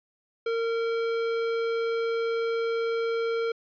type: tone with tanh clipping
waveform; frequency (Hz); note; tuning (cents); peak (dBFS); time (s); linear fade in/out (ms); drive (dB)
sine; 459; A#4; -27; -27; 0.46-3.52; 5; 17
effects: resampled to 11025 Hz